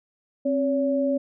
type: tone pair together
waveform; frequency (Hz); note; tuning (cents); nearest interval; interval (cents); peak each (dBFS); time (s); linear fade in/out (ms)
sine; 267 / 565.8; C4 / C#5; +35 / +35; octave + minor second; 1300; -23; 0.45-1.18; 10
effects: none